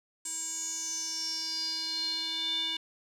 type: tone with band-pass filter sweep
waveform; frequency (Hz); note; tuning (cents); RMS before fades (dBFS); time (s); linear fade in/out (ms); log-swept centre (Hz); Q
square; 323.5; E4; -32; -34; 0.25-2.77; 5; 7800 to 3300; 9.5
effects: none